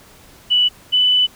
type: tone pair in turn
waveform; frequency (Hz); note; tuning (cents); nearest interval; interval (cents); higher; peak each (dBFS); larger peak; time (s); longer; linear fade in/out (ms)
sine; 2960 / 2991; F#7 / F#7; 0 / +18; unison; 18; second; -11; neither; 0.5-0.69 / 0.92-1.27; second; 20
effects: pink hiss -46 dBFS RMS until 1.35 s